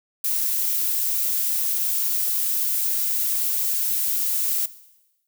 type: noise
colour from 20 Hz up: violet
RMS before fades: -23 dBFS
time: 0.24-4.66 s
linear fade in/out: 5 ms
effects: noise-tail reverb RT60 1.0 s tail -17 dB re dry